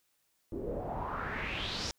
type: noise with low-pass filter sweep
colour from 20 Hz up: pink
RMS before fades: -37 dBFS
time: 0.52-1.91 s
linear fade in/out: 0 ms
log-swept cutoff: 340 to 5800 Hz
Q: 4.4
effects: white hiss -75 dBFS RMS until 1.98 s